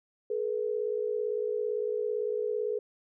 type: tone pair together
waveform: sine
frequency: 426 / 483.8 Hz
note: G#4 / B4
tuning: +44 / -36 cents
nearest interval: major second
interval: 220 cents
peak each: -30 / -32 dBFS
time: 0.3-2.79 s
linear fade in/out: 5 ms
effects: none